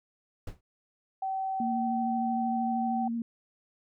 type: noise with exponential decay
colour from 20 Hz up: brown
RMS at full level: -33 dBFS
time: 0.47-0.61 s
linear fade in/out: 5 ms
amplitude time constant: 30 ms
type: tone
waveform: sine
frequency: 767 Hz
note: G5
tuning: 38 cents flat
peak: -29 dBFS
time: 1.22-3.08 s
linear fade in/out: 5 ms
type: tone with vibrato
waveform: sine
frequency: 232.1 Hz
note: A#3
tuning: 7 cents flat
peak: -29 dBFS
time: 1.6-3.22 s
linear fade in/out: 2 ms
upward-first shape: square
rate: 13 Hz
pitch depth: 15 cents each way
effects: none